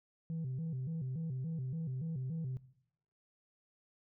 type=tone with vibrato; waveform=sine; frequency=145.4 Hz; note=D3; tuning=17 cents flat; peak=-34 dBFS; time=0.3-2.57 s; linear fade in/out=0 ms; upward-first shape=square; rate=3.5 Hz; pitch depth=200 cents each way; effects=noise-tail reverb RT60 0.7 s tail -19 dB re dry + tanh soft clip ceiling -34 dBFS